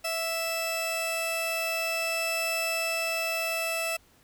sawtooth tone pair together, 659.2 / 2637 Hz, E5 / E7, 0 / 0 cents, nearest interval 2 octaves, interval 2400 cents, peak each -27 dBFS, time 0.04-3.97 s, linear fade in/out 10 ms, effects pink hiss -61 dBFS RMS until 4.23 s

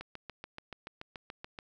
click train, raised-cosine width 0.3 ms, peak -26 dBFS, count 12, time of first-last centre 0.01-1.588 s, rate 6.97 Hz, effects none

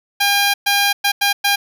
10% pulse tone bursts at uneven times, 806 Hz, G5, 48 cents sharp, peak -5 dBFS, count 5, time 0.2-0.54 / 0.66-0.93 / 1.04-1.12 / 1.21-1.33 / 1.44-1.56 s, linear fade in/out 10 ms, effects none

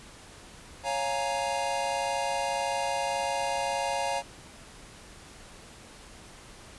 square chord, Bb minor seventh, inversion first, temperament equal, 554.4 / 698.5 / 830.6 / 932.3 Hz, Db5 / F5 / Ab5 / Bb5, 0 / 0 / 0 / 0 cents, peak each -34 dBFS, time 0.83-4.23 s, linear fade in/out 50 ms, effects pink hiss -49 dBFS RMS until 6.78 s + resampled to 24000 Hz

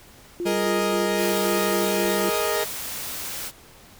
sine tone with tremolo, 349.2 Hz, F4, in tune, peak -25 dBFS, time 0.4-2.29 s, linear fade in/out 0 ms, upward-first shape square, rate 3.8 Hz, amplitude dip 40%
sine tone, 196 Hz, G3, in tune, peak -28 dBFS, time 0.45-2.3 s, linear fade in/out 10 ms
sawtooth chord, Ab suspended second, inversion none, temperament equal, 415.3 / 466.2 / 622.3 Hz, Ab4 / Bb4 / Eb5, 0 / 0 / 0 cents, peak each -23 dBFS, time 0.45-2.65 s, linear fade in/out 20 ms
white noise, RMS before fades -32 dBFS, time 1.16-3.52 s, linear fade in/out 50 ms
effects pink hiss -49 dBFS RMS until 3.99 s

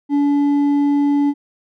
sine tone with hard clipping, 286.3 Hz, D4, 44 cents flat, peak -14 dBFS, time 0.09-1.34 s, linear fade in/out 50 ms, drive 4 dB, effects none

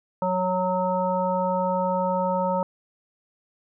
harmonic tone, 184 Hz, F#3, 9 cents flat, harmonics 1 / 3 / 5 / 7, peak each -28 / -25 / -25 / -34 dBFS, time 0.22-2.63 s, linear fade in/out 2 ms, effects none

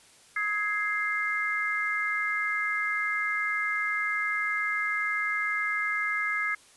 sine chord, Ab major, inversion second, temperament equal with one note detuned, 1269.2 / 1661.2 / 2093 Hz, Eb6 / Ab6 / C7, +34 / 0 / 0 cents, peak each -33 / -30 / -29 dBFS, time 0.36-6.55 s, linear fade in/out 5 ms, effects white hiss -56 dBFS RMS until 6.76 s + resampled to 24000 Hz

